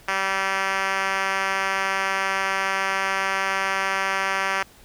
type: tone with band-pass filter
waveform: 5% pulse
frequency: 193.2 Hz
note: G3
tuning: 25 cents flat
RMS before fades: -24 dBFS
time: 0.08-4.63 s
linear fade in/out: 2 ms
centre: 1700 Hz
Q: 0.65
effects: pink hiss -51 dBFS RMS until 4.84 s